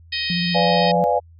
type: harmonic tone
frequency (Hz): 627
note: D#5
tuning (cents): +13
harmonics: 3 / 4 / 5 / 6 / 7 / 8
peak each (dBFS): -29 / -29 / -29 / -29 / -29 / -29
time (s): 0.12-0.92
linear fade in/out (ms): 10
type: tone with vibrato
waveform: sine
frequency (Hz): 174.61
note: F3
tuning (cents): 0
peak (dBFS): -21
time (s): 0.3-1.04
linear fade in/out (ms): 0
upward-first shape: square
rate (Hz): 16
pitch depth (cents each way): 24
type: chord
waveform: sine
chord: B diminished seventh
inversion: none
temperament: equal with one note detuned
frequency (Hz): 501.1 / 587.3 / 698.5 / 830.6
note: B4 / D5 / F5 / Ab5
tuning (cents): +25 / 0 / 0 / 0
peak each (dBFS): -21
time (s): 0.54-1.2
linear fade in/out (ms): 20
effects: added 83 Hz sine -44 dBFS peak until 1.39 s